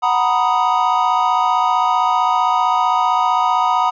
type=chord; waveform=triangle; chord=B major seventh; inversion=second; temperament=equal; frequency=740 / 932.3 / 987.8 / 1244.5 Hz; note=F#5 / A#5 / B5 / D#6; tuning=0 / 0 / 0 / 0 cents; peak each=-17 dBFS; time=0.02-3.91 s; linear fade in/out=20 ms; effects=resampled to 16000 Hz